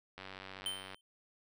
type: click train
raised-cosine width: 0.3 ms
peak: -30 dBFS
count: 74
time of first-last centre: 0.18-0.945 s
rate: 95.4 Hz
type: tone with exponential decay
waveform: square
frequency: 3100 Hz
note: G7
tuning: 20 cents flat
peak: -33 dBFS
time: 0.66-1.01 s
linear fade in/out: 1 ms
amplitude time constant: 75 ms
effects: none